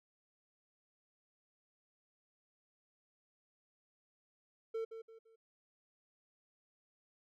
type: tone with echo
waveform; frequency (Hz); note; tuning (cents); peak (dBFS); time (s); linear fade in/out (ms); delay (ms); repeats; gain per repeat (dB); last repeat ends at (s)
triangle; 450.3; A4; +40; -34; 4.74-4.85; 10; 170; 3; -9; 5.36
effects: none